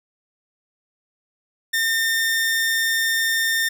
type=tone; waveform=sawtooth; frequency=1813 Hz; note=A#6; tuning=49 cents flat; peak=-15 dBFS; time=1.73-3.69 s; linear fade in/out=10 ms; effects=none